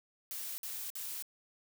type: noise bursts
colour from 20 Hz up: blue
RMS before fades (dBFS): -41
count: 3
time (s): 0.31-1.224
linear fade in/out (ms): 0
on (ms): 270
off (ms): 52
effects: none